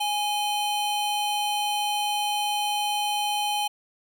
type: tone pair together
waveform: square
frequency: 830.6 / 3084 Hz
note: G#5 / G7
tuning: 0 / -29 cents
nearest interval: octave + major seventh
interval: 2271 cents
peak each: -26 / -30 dBFS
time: 0-3.68 s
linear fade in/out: 10 ms
effects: none